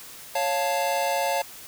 square chord, Db augmented, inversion none, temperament equal, 554.4 / 698.5 / 880 Hz, Db5 / F5 / A5, 0 / 0 / 0 cents, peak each -28 dBFS, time 0.35-1.42 s, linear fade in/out 5 ms, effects white hiss -43 dBFS RMS until 1.67 s

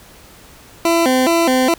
20% pulse tone with vibrato, 293.7 Hz, D4, in tune, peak -7 dBFS, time 0.85-1.74 s, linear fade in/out 2 ms, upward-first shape square, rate 2.4 Hz, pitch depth 230 cents each way, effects pink hiss -43 dBFS RMS until 1.78 s

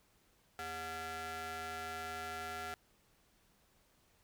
sawtooth ring-modulated tone, 322.2 Hz, E4, 39 cents flat, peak -34 dBFS, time 0.59-2.74 s, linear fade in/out 0 ms, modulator 1050 Hz, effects pink hiss -71 dBFS RMS until 4.23 s

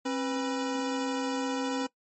square tone cluster, 268.3 / 496.5 / 979 Hz, C4 / B4 / B5, +44 / +9 / -15 cents, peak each -31 / -35 / -39 dBFS, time 0.05-1.87 s, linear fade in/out 10 ms, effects noise-tail reverb RT60 0.1 s tail -21 dB re dry + MP3 32 kbps

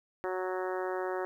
harmonic tone, 185 Hz, F#3, in tune, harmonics 2 / 3 / 4 / 5 / 6 / 7 / 8 / 9 / 10, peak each -34 / -38 / -40 / -42 / -44 / -45 / -46 / -47 / -48 dBFS, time 0.24-1.25 s, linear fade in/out 0 ms, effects 11-bit

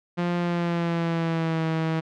sawtooth tone with pitch glide, 174.61 to 161.05 Hz, F3 to E3, 0 to -40 cents, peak -19 dBFS, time 0.17-2.01 s, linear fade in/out 20 ms, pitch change -140 cents, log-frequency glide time 0.38-1.66 s, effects low-pass 3000 Hz 12 dB/octave

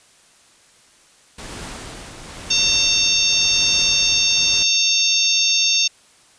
pink noise with tremolo, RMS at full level -32 dBFS, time 1.38-4.63 s, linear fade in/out 5 ms, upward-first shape triangle, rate 0.95 Hz, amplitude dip 50%
harmonic tone, 908 Hz, A#5, 46 cents flat, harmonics 3 / 4 / 5 / 6 / 7, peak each -21 / -20 / -24 / -20 / -21 dBFS, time 2.5-5.88 s, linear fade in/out 10 ms
effects white hiss -52 dBFS RMS until 6.38 s + resampled to 22050 Hz

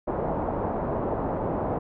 white low-pass noise, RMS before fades -28 dBFS, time 0.07-1.79 s, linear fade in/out 10 ms, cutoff 840 Hz, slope 24 dB/octave, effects none

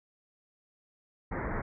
pink low-pass noise, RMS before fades -34 dBFS, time 1.31-1.62 s, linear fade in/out 10 ms, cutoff 2100 Hz, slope 96 dB/octave, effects none

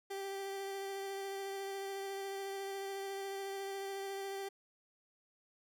30% pulse tone with vibrato, 392 Hz, G4, in tune, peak -37 dBFS, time 0.1-4.49 s, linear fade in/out 10 ms, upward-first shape sine, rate 14 Hz, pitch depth 14 cents each way, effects none

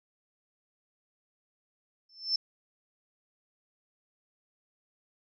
sine tone with exponential growth, 5310 Hz, E8, 12 cents sharp, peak -22 dBFS, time 2.09-2.36 s, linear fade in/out 5 ms, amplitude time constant 57 ms, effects none

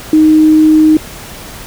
sine tone, 311.1 Hz, D#4, in tune, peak -3 dBFS, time 0.13-0.97 s, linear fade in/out 2 ms, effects pink hiss -29 dBFS RMS until 1.66 s

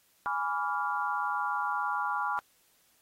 sine chord, G# diminished seventh, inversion none, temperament equal with one note detuned, 830.6 / 987.8 / 1154.5 / 1396.9 Hz, G#5 / B5 / D6 / F6, 0 / 0 / -30 / 0 cents, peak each -34 dBFS, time 0.26-2.39 s, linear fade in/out 0 ms, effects white hiss -67 dBFS RMS until 3.01 s + AAC 48 kbps

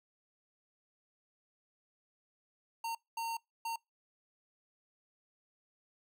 square tone bursts at uneven times, 916 Hz, A#5, 31 cents flat, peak -36 dBFS, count 3, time 2.84-2.95 / 3.17-3.37 / 3.65-3.76 s, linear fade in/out 5 ms, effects noise-tail reverb RT60 0.2 s tail -25 dB re dry

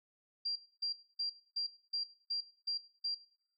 sine tone bursts, 4748 Hz, D8, 18 cents sharp, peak -33 dBFS, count 8, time 0.45-3.15 s, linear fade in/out 10 ms, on 110 ms, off 260 ms, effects noise-tail reverb RT60 0.7 s tail -21 dB re dry

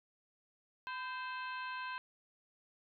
harmonic tone with a mistuned harmonic, 521 Hz, C5, 7 cents flat, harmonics 2 / 3 / 4 / 5 / 6 / 7 / 8, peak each -42 / -44 / -57 / -48 / -54 / -62 / -56 dBFS, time 0.87-1.98 s, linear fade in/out 0 ms, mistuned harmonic 2, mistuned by -54 cents, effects none

